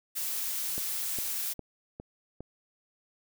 blue noise, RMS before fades -33 dBFS, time 0.15-1.54 s, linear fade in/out 20 ms
click train, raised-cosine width 2 ms, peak -27 dBFS, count 5, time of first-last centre 0.78-2.406 s, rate 2.46 Hz
effects none

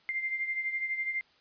sine beating tone pair, 2095 / 2107 Hz, C7 / C7, +2 / +12 cents, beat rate 12 Hz, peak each -31 / -38 dBFS, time 0.09-1.21 s, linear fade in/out 0 ms, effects white hiss -64 dBFS RMS until 1.4 s + resampled to 11025 Hz

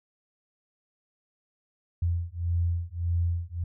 sine beating tone pair, 85 / 86.7 Hz, F2 / F2, -46 / -12 cents, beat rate 1.7 Hz, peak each -28 dBFS, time 2.02-3.64 s, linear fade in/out 5 ms, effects none

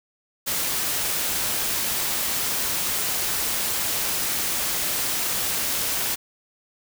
white noise, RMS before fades -25 dBFS, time 0.46-6.16 s, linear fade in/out 20 ms, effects none

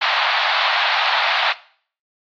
pink band-pass noise, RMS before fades -19 dBFS, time 0.01-1.53 s, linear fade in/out 10 ms, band 710 to 4300 Hz, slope 48 dB/octave, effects noise-tail reverb RT60 0.5 s tail -18 dB re dry + AAC 32 kbps

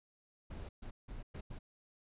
brown noise bursts at uneven times, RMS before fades -45 dBFS, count 5, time 0.5-0.69 / 0.82-0.91 / 1.08-1.23 / 1.34-1.41 / 1.5-1.59 s, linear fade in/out 10 ms, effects resampled to 8000 Hz

